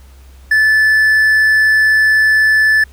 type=tone; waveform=triangle; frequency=1744 Hz; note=A6; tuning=16 cents flat; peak=-6 dBFS; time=0.51-2.84 s; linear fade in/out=5 ms; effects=added 66 Hz sine -37 dBFS peak until 2.92 s + pink hiss -49 dBFS RMS until 2.92 s